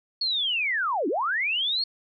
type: linear two-way sweep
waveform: sine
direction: down then up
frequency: 4401 to 261.5 to 4401 Hz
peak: -23 dBFS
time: 0.21-1.84 s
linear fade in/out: 5 ms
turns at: 1.08 s
effects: none